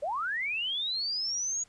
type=linear sweep; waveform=sine; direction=up; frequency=529 to 6790 Hz; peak=-29 dBFS; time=0.02-1.64 s; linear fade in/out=10 ms; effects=pink hiss -62 dBFS RMS until 1.68 s + resampled to 22050 Hz